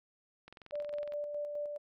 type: click train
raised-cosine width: 0.3 ms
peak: -35 dBFS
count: 15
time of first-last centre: 0.48-1.122 s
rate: 21.8 Hz
type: tone with tremolo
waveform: sine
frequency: 587.3 Hz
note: D5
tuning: in tune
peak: -34 dBFS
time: 0.72-1.78 s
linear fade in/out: 20 ms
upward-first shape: square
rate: 4.8 Hz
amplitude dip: 35%
effects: none